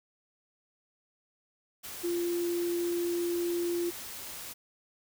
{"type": "tone in noise", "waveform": "sine", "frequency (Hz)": 346.4, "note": "F4", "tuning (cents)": -14, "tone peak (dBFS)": -28, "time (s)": [2.03, 3.91], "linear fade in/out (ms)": 20, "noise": "white", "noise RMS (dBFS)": -42, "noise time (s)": [1.83, 4.54], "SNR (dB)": 11, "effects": []}